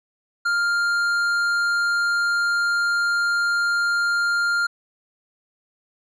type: tone with tanh clipping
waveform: sine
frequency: 1400 Hz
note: F6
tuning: 4 cents sharp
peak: -20 dBFS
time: 0.45-4.67 s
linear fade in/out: 10 ms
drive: 10 dB
effects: none